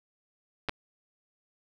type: clicks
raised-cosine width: 0.3 ms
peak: -14 dBFS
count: 2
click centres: 0.687 / 0.694 s
effects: none